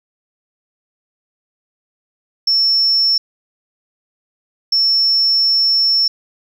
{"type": "tone bursts at uneven times", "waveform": "sine", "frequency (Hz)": 5400, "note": "E8", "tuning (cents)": 41, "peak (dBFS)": -10, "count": 2, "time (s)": [[2.47, 3.18], [4.72, 6.08]], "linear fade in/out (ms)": 5, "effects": ["tanh soft clip ceiling -6 dBFS", "8-bit"]}